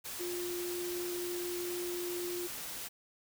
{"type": "tone in noise", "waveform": "sine", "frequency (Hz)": 352.8, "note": "F4", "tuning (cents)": 18, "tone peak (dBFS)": -36, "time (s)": [0.19, 2.48], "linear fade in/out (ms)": 20, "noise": "white", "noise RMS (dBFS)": -42, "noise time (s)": [0.04, 2.89], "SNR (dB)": 3, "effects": []}